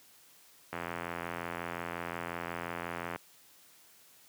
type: click train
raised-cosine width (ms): 0.5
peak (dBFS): -21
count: 209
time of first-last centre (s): 0.73-3.16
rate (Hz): 85.6
effects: white hiss -60 dBFS RMS until 4.28 s + high-pass 100 Hz 12 dB/octave